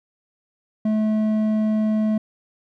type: tone with hard clipping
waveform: sine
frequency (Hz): 215.9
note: A3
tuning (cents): -33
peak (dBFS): -19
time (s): 0.85-2.18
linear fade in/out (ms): 5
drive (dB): 6
effects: none